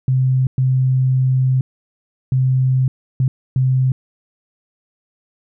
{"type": "tone bursts at uneven times", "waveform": "sine", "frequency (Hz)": 130, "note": "C3", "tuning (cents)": -11, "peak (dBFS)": -12, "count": 5, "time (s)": [[0.08, 0.47], [0.58, 1.61], [2.32, 2.88], [3.2, 3.28], [3.56, 3.92]], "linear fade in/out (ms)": 2, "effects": []}